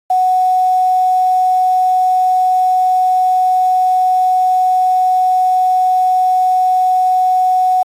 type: tone with quantisation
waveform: sine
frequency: 740 Hz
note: F#5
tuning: in tune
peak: -9 dBFS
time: 0.1-7.83 s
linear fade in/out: 5 ms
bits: 6
effects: AAC 48 kbps